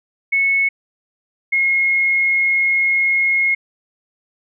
sine tone pair in turn, 2200 / 2158 Hz, C#7 / C#7, -14 / -47 cents, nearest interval unison, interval 33 cents, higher first, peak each -13 dBFS, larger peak neither, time 0.32-0.69 / 1.52-3.55 s, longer second, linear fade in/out 10 ms, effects none

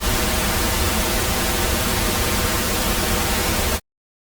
pink noise with comb filter, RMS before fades -20 dBFS, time 0-3.8 s, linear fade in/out 50 ms, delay 7.1 ms, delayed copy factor -0.95, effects Opus 48 kbps

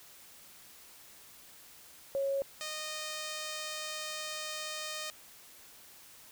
sine / 5% pulse tone pair in turn, 550 / 617 Hz, C#5 / D#5, -14 / -15 cents, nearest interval major second, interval 199 cents, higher second, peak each -29 / -26 dBFS, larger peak second, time 2.15-2.42 / 2.61-5.1 s, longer second, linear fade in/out 0 ms, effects white hiss -55 dBFS RMS until 6.31 s

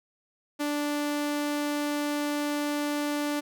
sawtooth tone, 293.1 Hz, D4, 3 cents flat, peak -23 dBFS, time 0.59-3.41 s, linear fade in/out 20 ms, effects none

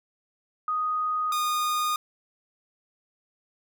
sine / 45% pulse tone pair in turn, 1244.5 / 1226.7 Hz, D#6 / D#6, 0 / -25 cents, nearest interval unison, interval 25 cents, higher first, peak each -24 dBFS, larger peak neither, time 0.68-1.32 / 1.32-1.96 s, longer neither, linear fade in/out 2 ms, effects none

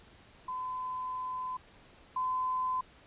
sine tone pair in turn, 1017 / 1021.2 Hz, C6 / C6, -50 / -42 cents, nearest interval unison, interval 8 cents, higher second, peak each -34 / -29 dBFS, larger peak second, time 0.48-1.57 / 2.16-2.81 s, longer first, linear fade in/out 5 ms, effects pink hiss -58 dBFS RMS until 3.06 s + resampled to 8000 Hz

